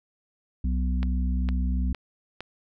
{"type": "harmonic tone", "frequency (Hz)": 62.8, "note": "B1", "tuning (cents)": 30, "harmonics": [1, 3, 4], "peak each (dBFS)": [-23, -32, -35], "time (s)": [0.64, 1.93], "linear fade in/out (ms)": 5}
{"type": "click train", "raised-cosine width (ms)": 0.3, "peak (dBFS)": -19, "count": 4, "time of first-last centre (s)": [1.03, 2.406], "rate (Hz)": 2.18}
{"effects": []}